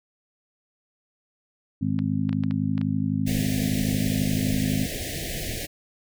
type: harmonic tone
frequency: 51.91 Hz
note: G#1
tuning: in tune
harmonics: 2 / 3 / 4 / 5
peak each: -29 / -28 / -27 / -27 dBFS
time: 1.81-4.86 s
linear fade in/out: 10 ms
type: clicks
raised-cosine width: 0.3 ms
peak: -22 dBFS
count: 7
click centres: 1.99 / 2.293 / 2.329 / 2.437 / 2.51 / 2.779 / 2.814 s
type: band-stop noise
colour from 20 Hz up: pink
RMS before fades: -31 dBFS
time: 3.26-5.67 s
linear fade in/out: 20 ms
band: 720 to 1700 Hz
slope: 96 dB/octave
effects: none